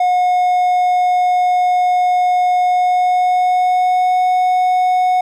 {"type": "tone with pitch glide", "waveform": "triangle", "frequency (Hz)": [724, 733.3], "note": ["F#5", "F#5"], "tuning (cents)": [-38, -16], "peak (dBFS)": -9, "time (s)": [0, 5.21], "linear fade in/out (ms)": 5, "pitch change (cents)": 22, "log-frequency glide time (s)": [2.61, 4.2], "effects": []}